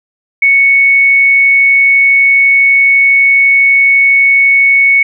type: tone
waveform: sine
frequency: 2217 Hz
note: C#7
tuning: in tune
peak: -4 dBFS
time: 0.42-5.03 s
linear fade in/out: 5 ms
effects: none